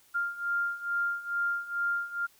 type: beating tone pair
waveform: sine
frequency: 1396.9 / 1399.2 Hz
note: F6 / F6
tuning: 0 / +3 cents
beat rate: 2.3 Hz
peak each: -33 / -30 dBFS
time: 0.14-2.27 s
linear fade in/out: 20 ms
effects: white hiss -62 dBFS RMS until 2.39 s